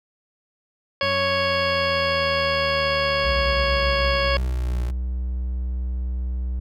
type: harmonic tone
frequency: 554.4 Hz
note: C#5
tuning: in tune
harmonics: 1 / 2 / 3 / 4 / 5 / 6 / 8 / 9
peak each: -23 / -26 / -28 / -29 / -30 / -31 / -32 / -33 dBFS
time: 1.01-4.37 s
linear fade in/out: 2 ms
type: linear sweep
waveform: 25% pulse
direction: down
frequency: 93 to 59.5 Hz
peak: -27 dBFS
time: 1.02-4.91 s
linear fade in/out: 10 ms
type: tone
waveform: triangle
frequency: 62.3 Hz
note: B1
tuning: 16 cents sharp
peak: -21 dBFS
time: 3.24-6.6 s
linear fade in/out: 10 ms
effects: none